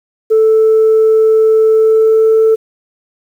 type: tone with pitch glide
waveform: sine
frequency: 440 to 442.8 Hz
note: A4 to A4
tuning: 0 to +11 cents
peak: -4 dBFS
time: 0.3-2.56 s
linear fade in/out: 20 ms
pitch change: +11 cents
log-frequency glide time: 1.72-2.4 s
effects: tanh soft clip ceiling -3 dBFS + 7-bit